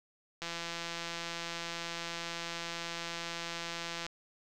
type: click train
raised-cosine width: 0.2 ms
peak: -21 dBFS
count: 617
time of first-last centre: 0.42-4.065 s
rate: 169 Hz
effects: none